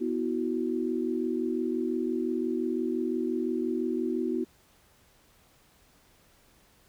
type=chord; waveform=sine; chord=B suspended fourth; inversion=none; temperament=equal with one note detuned; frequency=246.9 / 324.2 / 370 Hz; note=B3 / E4 / F#4; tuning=0 / -29 / 0 cents; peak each=-31 dBFS; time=0-4.45 s; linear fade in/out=20 ms; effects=pink hiss -62 dBFS RMS until 6.88 s